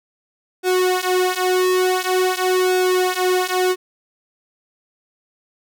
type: tone with flanger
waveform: sawtooth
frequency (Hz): 368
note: F#4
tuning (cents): -9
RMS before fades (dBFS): -18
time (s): 0.63-3.76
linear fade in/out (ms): 50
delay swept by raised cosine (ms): 0.98 to 6.78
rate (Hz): 0.47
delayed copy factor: -0.9
effects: none